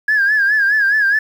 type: tone with vibrato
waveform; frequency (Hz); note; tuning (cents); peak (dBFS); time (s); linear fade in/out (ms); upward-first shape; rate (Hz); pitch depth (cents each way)
sine; 1661.2; G#6; 0; -10; 0.08-1.19; 5; sine; 4.8; 89
effects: tanh soft clip ceiling -7 dBFS + 7-bit